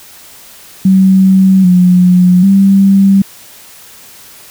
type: tone with pitch steps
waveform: sine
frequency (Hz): 190.2 / 180.3 / 195.6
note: F#3 / F#3 / G3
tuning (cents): +48 / -45 / -4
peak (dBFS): -3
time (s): 0.85-3.22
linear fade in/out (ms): 5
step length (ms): 790
effects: white hiss -36 dBFS RMS until 4.5 s